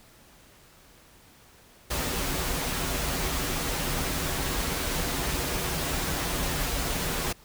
pink noise with comb filter, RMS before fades -29 dBFS, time 1.9-7.33 s, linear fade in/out 10 ms, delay 9.4 ms, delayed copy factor -0.5, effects pink hiss -55 dBFS RMS until 7.44 s

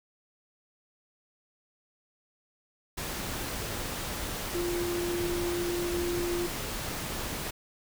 sine tone in noise, 348.2 Hz, F4, 5 cents flat, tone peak -29 dBFS, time 4.54-6.47 s, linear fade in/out 10 ms, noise pink, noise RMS -35 dBFS, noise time 2.97-7.51 s, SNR +3 dB, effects none

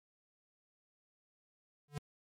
square tone with exponential growth, 145.7 Hz, D3, 13 cents flat, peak -35 dBFS, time 1.88-1.98 s, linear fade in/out 2 ms, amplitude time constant 20 ms, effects MP3 64 kbps

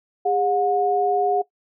sine tone pair together, 406.3 / 724 Hz, G#4 / F#5, -38 / -38 cents, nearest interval minor seventh, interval 1000 cents, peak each -22 / -19 dBFS, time 0.25-1.42 s, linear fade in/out 10 ms, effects noise-tail reverb RT60 0.1 s tail -18 dB re dry

